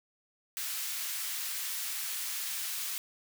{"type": "high-pass noise", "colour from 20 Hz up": "white", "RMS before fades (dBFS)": -36, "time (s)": [0.57, 2.98], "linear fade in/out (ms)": 0, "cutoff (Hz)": 1500, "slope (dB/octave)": 12, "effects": []}